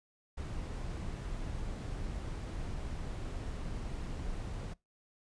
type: noise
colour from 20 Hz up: brown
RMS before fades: -39 dBFS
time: 0.37-4.74 s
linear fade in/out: 10 ms
effects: noise-tail reverb RT60 0.2 s tail -23 dB re dry + resampled to 22050 Hz